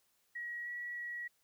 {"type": "tone with pitch steps", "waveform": "sine", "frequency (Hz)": [1908, 1931, 1920], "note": ["A#6", "B6", "B6"], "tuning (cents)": [40, -39, -49], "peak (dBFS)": -39, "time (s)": [0.35, 1.28], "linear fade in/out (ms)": 10, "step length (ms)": 310, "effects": ["white hiss -75 dBFS RMS until 1.43 s"]}